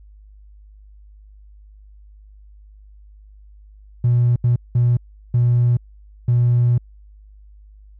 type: tone bursts at uneven times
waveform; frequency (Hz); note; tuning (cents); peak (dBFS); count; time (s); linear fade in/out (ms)
triangle; 121; B2; -35; -9; 5; 4.04-4.36 / 4.44-4.56 / 4.75-4.97 / 5.34-5.77 / 6.28-6.78; 5
effects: tanh soft clip ceiling -9 dBFS + added 51 Hz sine -42 dBFS peak until 7.99 s